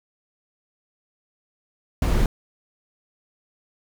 brown noise, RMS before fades -19 dBFS, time 2.02-2.26 s, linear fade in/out 2 ms, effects none

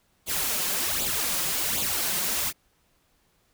white noise with flanger, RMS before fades -27 dBFS, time 0.26-2.53 s, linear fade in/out 50 ms, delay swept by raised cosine 0.26 to 5.66 ms, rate 1.3 Hz, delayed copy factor +0.7, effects pink hiss -67 dBFS RMS until 3.53 s

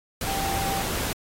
sine tone in noise, 782 Hz, G5, 4 cents flat, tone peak -28 dBFS, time 0.27-0.82 s, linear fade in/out 2 ms, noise pink, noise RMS -29 dBFS, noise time 0.21-1.13 s, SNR -2 dB, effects AAC 48 kbps

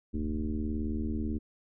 sine tone with frequency modulation, 146.83 Hz, D3, in tune, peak -29 dBFS, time 0.13-1.39 s, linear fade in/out 20 ms, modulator 78.4 Hz, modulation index 2.3, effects none

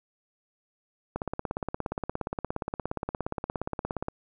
click train, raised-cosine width 1 ms, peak -16 dBFS, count 51, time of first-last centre 1.16-4.084 s, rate 17.1 Hz, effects none

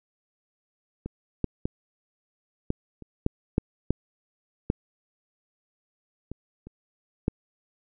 clicks, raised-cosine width 3 ms, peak -20 / -11 / -14 / -12 / -29 / -9 / -8 / -9 / -9 / -22 / -29 / -10 dBFS, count 12, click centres 1.06 / 1.443 / 1.655 / 2.704 / 3.023 / 3.264 / 3.581 / 3.906 / 4.701 / 6.316 / 6.67 / 7.281 s, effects none

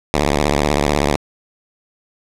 5% pulse tone with vibrato, 72.8 Hz, D2, 15 cents flat, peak -3 dBFS, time 0.14-1.16 s, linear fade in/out 0 ms, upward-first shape sine, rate 16 Hz, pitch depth 150 cents each way, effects low-pass 9000 Hz 12 dB/octave

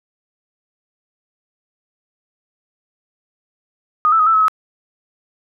sine tone with pitch steps, 1237 / 1320 / 1254 / 1325 / 1288 / 1280 Hz, D#6 / E6 / D#6 / E6 / E6 / D#6, -10 / +2 / +13 / +9 / -41 / +49 cents, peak -10 dBFS, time 4.05-4.482 s, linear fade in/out 0 ms, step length 72 ms, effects none

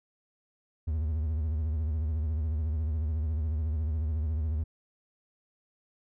triangle tone with vibrato, 77.78 Hz, D#2, in tune, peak -25 dBFS, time 0.87-4.64 s, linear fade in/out 10 ms, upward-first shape sine, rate 14 Hz, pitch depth 110 cents each way, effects none

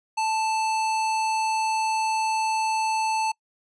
square tone, 880 Hz, A5, in tune, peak -23 dBFS, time 0.17-3.32 s, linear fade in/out 10 ms, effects noise-tail reverb RT60 0.1 s tail -25 dB re dry + resampled to 22050 Hz

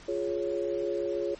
sine chord, Db major, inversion first, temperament equal, 349.2 / 415.3 / 554.4 Hz, F4 / Ab4 / Db5, 0 / 0 / 0 cents, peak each -32 dBFS, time 0.08-1.35 s, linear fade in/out 5 ms, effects pink hiss -51 dBFS RMS until 1.39 s + MP3 32 kbps

